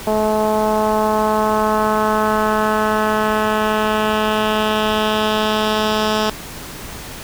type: tone with low-pass filter sweep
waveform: 10% pulse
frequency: 215.1 Hz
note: A3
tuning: 39 cents flat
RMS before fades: -17 dBFS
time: 0.07-6.3 s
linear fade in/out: 2 ms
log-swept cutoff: 710 to 5000 Hz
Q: 1.6
effects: pink hiss -32 dBFS RMS until 7.23 s